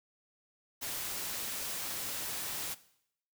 white noise, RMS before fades -38 dBFS, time 0.81-2.75 s, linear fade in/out 20 ms, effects noise-tail reverb RT60 0.7 s tail -17 dB re dry

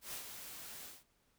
white noise with ADSR envelope, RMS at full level -43 dBFS, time 0.01-1.04 s, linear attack 120 ms, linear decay 100 ms, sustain -6 dB, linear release 200 ms, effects pink hiss -75 dBFS RMS until 1.38 s

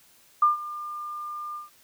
sine tone with ADSR envelope, 1200 Hz, D6, 37 cents sharp, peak -14 dBFS, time 0.42-1.7 s, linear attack 6 ms, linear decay 140 ms, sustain -18 dB, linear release 150 ms, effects white hiss -58 dBFS RMS until 1.83 s

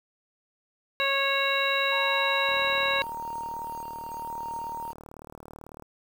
harmonic tone, 550 Hz, C#5, 14 cents flat, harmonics 1 / 2 / 3 / 4 / 5 / 7, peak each -30 / -30 / -30 / -30 / -30 / -30 dBFS, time 1-3.02 s, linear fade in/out 0 ms
sine tone with tremolo, 926 Hz, A#5, 12 cents flat, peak -31 dBFS, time 1.91-4.93 s, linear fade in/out 20 ms, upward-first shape triangle, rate 0.85 Hz, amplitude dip 40%
click train, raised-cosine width 1 ms, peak -29 dBFS, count 128, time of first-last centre 2.49-5.823 s, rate 38.1 Hz
effects 8-bit

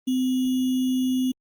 sine tone with sample-and-hold, 257 Hz, C4, 31 cents flat, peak -20 dBFS, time 0.07-1.32 s, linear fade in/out 10 ms, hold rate 3150 Hz, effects Opus 24 kbps

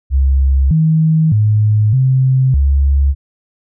sine tone with pitch steps, 67.5 / 158.9 / 106.5 / 131.1 / 69.4 Hz, C#2 / D#3 / G#2 / C3 / C#2, -45 / +37 / +44 / +4 / +3 cents, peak -8 dBFS, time 0.1-3.15 s, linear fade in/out 50 ms, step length 610 ms, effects none

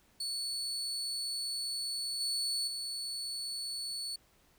35% pulse tone with level steps, 4435 Hz, C#8, in tune, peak -33 / -30 / -35 dBFS, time 0.2-4.16 s, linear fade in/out 5 ms, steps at 2.2 / 2.67 s, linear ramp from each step 10 ms, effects pink hiss -67 dBFS RMS until 4.58 s

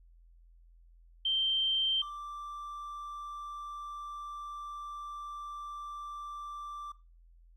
sine / triangle tone pair in turn, 3136 / 1174.7 Hz, G7 / D6, 0 / 0 cents, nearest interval octave + perfect fourth, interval 1700 cents, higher first, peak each -27 / -38 dBFS, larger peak first, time 1.25-2.02 / 2.02-6.92 s, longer second, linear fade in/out 5 ms, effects noise-tail reverb RT60 0.3 s tail -17 dB re dry + added 42 Hz sine -56 dBFS peak until 7.56 s

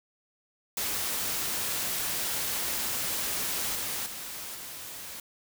white noise with level steps, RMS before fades -31 / -33 / -39 / -41 dBFS, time 0.77-5.2 s, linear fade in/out 2 ms, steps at 3.75 / 4.06 / 4.55 s, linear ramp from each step 2 ms, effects none

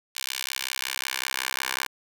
10% pulse tone with high-pass filter sweep, 65.41 Hz, C2, in tune, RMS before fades -31 dBFS, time 0.15-1.87 s, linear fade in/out 10 ms, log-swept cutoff 3100 to 1400 Hz, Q 1, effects 8-bit

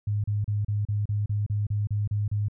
sine tone bursts, 103.83 Hz, G#2, in tune, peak -23 dBFS, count 12, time 0.07-2.484 s, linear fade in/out 5 ms, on 170 ms, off 34 ms, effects none

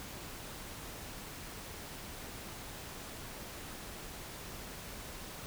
silence, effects pink hiss -46 dBFS RMS until 5.46 s

